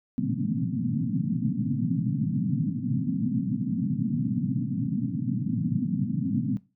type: band-pass noise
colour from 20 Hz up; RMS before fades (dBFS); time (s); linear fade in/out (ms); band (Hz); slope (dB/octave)
white; -27; 0.18-6.57; 0; 110 to 270; 96
effects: noise-tail reverb RT60 0.3 s tail -19 dB re dry